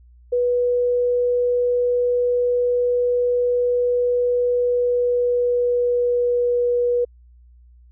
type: tone with pitch glide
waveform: sine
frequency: 489.4 to 484.9 Hz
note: B4 to B4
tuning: -16 to -32 cents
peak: -16 dBFS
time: 0.32-7.05 s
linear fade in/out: 10 ms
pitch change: -16 cents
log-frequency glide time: 4.51-6.68 s
effects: added 60 Hz sine -46 dBFS peak until 7.91 s